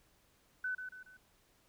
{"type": "tone with echo", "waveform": "sine", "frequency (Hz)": 1506, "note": "F#6", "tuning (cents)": 30, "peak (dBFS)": -34, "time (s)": [0.64, 0.75], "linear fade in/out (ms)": 5, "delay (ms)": 140, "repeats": 3, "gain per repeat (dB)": -7, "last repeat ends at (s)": 1.17, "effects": ["pink hiss -70 dBFS RMS until 1.68 s"]}